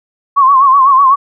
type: tone with vibrato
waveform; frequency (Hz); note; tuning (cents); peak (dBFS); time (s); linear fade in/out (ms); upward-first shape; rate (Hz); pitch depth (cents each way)
sine; 1084; C#6; -39; -4; 0.36-1.16; 20; sine; 8; 84
effects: none